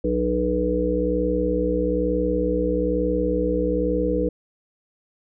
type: harmonic tone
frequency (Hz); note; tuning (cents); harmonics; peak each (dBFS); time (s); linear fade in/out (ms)
61.1; B1; -18; 1 / 3 / 5 / 7 / 8; -27 / -28 / -25 / -28 / -23; 0.04-4.29; 5
effects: none